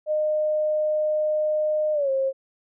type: tone with pitch glide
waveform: sine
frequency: 612 to 535.9 Hz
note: D#5 to C5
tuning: -29 to +41 cents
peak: -20 dBFS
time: 0.06-2.33 s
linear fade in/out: 50 ms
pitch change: -230 cents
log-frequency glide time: 1.93-2.1 s
effects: none

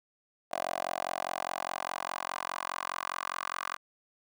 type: tone with high-pass filter sweep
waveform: 10% pulse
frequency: 44.88 Hz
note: F1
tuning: 48 cents sharp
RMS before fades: -36 dBFS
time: 0.51-3.77 s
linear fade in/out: 20 ms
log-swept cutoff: 680 to 1200 Hz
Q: 3.4
effects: none

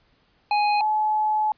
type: tone pair in turn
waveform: square / sine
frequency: 832 / 856.4 Hz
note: G#5 / A5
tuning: +3 / -47 cents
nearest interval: minor second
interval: 50 cents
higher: second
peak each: -19 dBFS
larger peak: neither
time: 0.51-0.81 / 0.81-1.52 s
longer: second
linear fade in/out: 2 ms
effects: pink hiss -63 dBFS RMS until 1.57 s + resampled to 11025 Hz

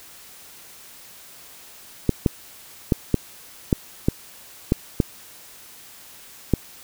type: clicks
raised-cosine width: 3 ms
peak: -3 dBFS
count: 9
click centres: 2.093 / 2.262 / 2.922 / 3.143 / 3.728 / 4.085 / 4.721 / 5.002 / 6.537 s
effects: white hiss -45 dBFS RMS until 6.83 s

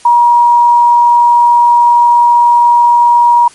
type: tone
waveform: sine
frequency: 954 Hz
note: A#5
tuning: 40 cents sharp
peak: -3 dBFS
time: 0.05-3.48 s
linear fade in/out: 5 ms
effects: white hiss -39 dBFS RMS until 3.54 s + MP3 48 kbps

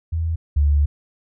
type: tone pair in turn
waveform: sine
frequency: 81.9 / 72.67 Hz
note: E2 / D2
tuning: -11 / -18 cents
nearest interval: major second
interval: 207 cents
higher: first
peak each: -19 / -13 dBFS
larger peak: second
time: 0.12-0.36 / 0.56-0.86 s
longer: second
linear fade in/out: 10 ms
effects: none

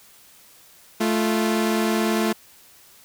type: tone pair together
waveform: sawtooth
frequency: 218.2 / 346.3 Hz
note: A3 / F4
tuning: -14 / -15 cents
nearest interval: minor sixth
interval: 799 cents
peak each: -17 / -20 dBFS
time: 1-2.33 s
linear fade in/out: 10 ms
effects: white hiss -51 dBFS RMS until 3.04 s

